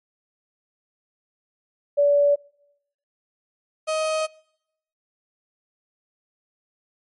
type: tone pair in turn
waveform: sine / 35% pulse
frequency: 575 / 628.5 Hz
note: D5 / D#5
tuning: -37 / +17 cents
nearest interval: major second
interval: 154 cents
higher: second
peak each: -14 / -20 dBFS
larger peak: first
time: 1.97-2.36 / 3.87-4.27 s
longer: second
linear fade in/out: 20 ms
effects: noise-tail reverb RT60 0.8 s tail -25 dB re dry + MP3 48 kbps